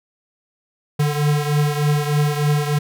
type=beating tone pair; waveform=square; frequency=146.83 / 150.13 Hz; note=D3 / D3; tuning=0 / +38 cents; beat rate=3.3 Hz; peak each=-18 / -23 dBFS; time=0.99-2.79 s; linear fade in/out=10 ms; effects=none